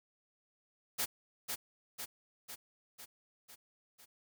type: noise with echo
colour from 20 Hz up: white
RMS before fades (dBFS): -34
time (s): 0.98-1.06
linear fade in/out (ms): 20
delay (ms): 500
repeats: 6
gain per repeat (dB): -4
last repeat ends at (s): 4.06
effects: none